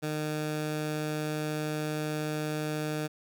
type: tone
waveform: 15% pulse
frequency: 152.8 Hz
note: D#3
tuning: 31 cents flat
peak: -24 dBFS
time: 0.02-3.08 s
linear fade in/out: 20 ms
effects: none